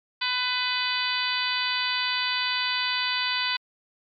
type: harmonic tone with a mistuned harmonic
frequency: 500 Hz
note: B4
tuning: 21 cents sharp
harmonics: 2 / 3 / 4 / 5 / 6 / 7 / 8 / 9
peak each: -32 / -32 / -32 / -32 / -32 / -32 / -32 / -32 dBFS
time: 0.21-3.57 s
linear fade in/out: 10 ms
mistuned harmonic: 9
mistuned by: +46 cents
effects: MP3 96 kbps